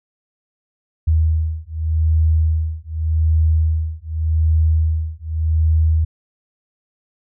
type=beating tone pair; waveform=sine; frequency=79.1 / 79.95 Hz; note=D#2 / D#2; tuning=+29 / +48 cents; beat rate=0.85 Hz; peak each=-17 dBFS; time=1.07-6.05 s; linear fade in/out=10 ms; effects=none